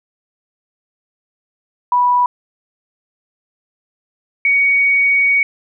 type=tone pair in turn; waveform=sine; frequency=982 / 2242 Hz; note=B5 / C#7; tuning=-10 / +19 cents; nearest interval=octave + major second; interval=1429 cents; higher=second; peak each=-10 dBFS; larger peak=neither; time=1.92-2.26 / 4.45-5.43 s; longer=second; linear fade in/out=2 ms; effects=none